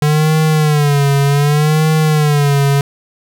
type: tone with vibrato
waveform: square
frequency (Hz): 148.2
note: D3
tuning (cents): +16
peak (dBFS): -10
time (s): 0.02-2.81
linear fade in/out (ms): 2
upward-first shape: sine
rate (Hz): 0.66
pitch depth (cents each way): 99
effects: none